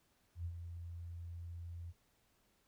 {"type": "tone with ADSR envelope", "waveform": "sine", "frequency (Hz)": 85.5, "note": "F2", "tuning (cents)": -36, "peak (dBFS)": -37, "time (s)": [0.35, 1.93], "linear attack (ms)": 100, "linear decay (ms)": 66, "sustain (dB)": -7, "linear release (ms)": 36, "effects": ["pink hiss -75 dBFS RMS until 2.67 s"]}